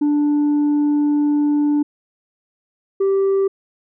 sine tone pair in turn, 293.7 / 390.2 Hz, D4 / G4, 0 / -8 cents, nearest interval perfect fourth, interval 492 cents, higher second, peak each -11 dBFS, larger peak neither, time 0.01-1.83 / 3-3.48 s, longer first, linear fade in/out 10 ms, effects tanh soft clip ceiling -13 dBFS

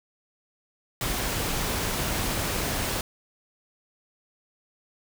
pink noise, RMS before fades -28 dBFS, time 1.01-3.01 s, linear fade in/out 2 ms, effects none

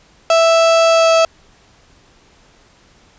35% pulse tone with pitch glide, 659.3 to 655.1 Hz, E5 to E5, 0 to -11 cents, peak -7 dBFS, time 0.3-1.25 s, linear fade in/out 2 ms, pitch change -11 cents, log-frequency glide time 0.89-1.11 s, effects pink hiss -50 dBFS RMS until 3.18 s + resampled to 16000 Hz

